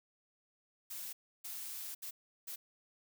blue noise bursts at uneven times, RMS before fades -44 dBFS, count 4, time 0.9-1.13 / 1.44-1.95 / 2.02-2.11 / 2.47-2.56 s, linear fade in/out 10 ms, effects none

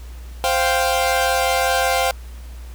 sawtooth chord, C suspended fourth, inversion none, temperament equal, 523.3 / 698.5 / 784 Hz, C5 / F5 / G5, 0 / 0 / 0 cents, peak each -17 dBFS, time 0.44-2.11 s, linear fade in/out 0 ms, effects added 60 Hz sine -32 dBFS peak until 2.74 s + pink hiss -47 dBFS RMS until 2.74 s

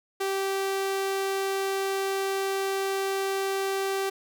sawtooth tone, 389 Hz, G4, 13 cents flat, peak -22 dBFS, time 0.2-4.1 s, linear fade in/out 10 ms, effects none

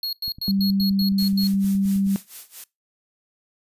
square tone bursts, 4308 Hz, C8, 50 cents sharp, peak -25 dBFS, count 8, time 0.03-1.473 s, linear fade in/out 2 ms, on 99 ms, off 93 ms
click train, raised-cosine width 5 ms, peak -28 dBFS, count 18, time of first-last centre 0.28-2.066 s, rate 9.52 Hz
sine tone, 196 Hz, G3, in tune, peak -18 dBFS, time 0.48-2.16 s, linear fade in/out 0 ms
blue noise with tremolo, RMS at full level -36 dBFS, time 1.18-2.64 s, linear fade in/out 2 ms, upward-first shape sine, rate 4.4 Hz, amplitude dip 90%
effects noise-tail reverb RT60 0.2 s tail -22 dB re dry + resampled to 32000 Hz

